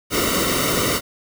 pink noise with comb filter, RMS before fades -20 dBFS, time 0.1-1.01 s, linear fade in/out 50 ms, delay 1.2 ms, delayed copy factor -0.85, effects none

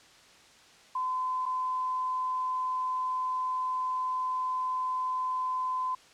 sine tone with dropouts, 1021 Hz, C6, 43 cents flat, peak -28 dBFS, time 0.95-5.95 s, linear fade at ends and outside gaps 5 ms, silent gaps 1.456-1.461 s, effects white hiss -56 dBFS RMS until 6.13 s + low-pass 6000 Hz 12 dB/octave

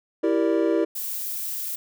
triangle chord, E half-diminished seventh, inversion none, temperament equal with one note detuned, 329.6 / 389.5 / 466.2 / 587.3 Hz, E4 / G4 / Bb4 / D5, 0 / -11 / 0 / 0 cents, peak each -20 / -23 / -24 / -25 dBFS, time 0.23-0.85 s, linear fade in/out 10 ms
violet noise, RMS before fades -30 dBFS, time 0.95-1.76 s, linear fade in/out 10 ms
effects none

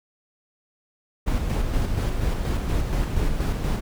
brown noise with tremolo, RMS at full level -22 dBFS, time 1.26-3.81 s, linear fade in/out 20 ms, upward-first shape square, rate 4.2 Hz, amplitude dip 35%, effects none

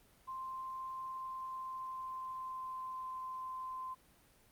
sine tone with pitch glide, 1046.5 to 1035.7 Hz, C6 to C6, 0 to -18 cents, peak -40 dBFS, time 0.27-3.95 s, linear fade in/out 20 ms, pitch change -18 cents, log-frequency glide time 1.06-3.05 s, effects pink hiss -66 dBFS RMS until 4.51 s + Opus 32 kbps

